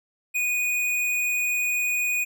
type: tone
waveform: square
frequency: 2472 Hz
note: D#7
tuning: 12 cents flat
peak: -23 dBFS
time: 0.34-2.25 s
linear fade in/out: 20 ms
effects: none